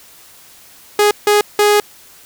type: tone bursts at uneven times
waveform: sawtooth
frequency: 415.3 Hz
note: G#4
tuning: in tune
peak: -5 dBFS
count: 3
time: 0.99-1.11 / 1.27-1.41 / 1.59-1.8 s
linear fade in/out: 2 ms
effects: white hiss -43 dBFS RMS until 2.25 s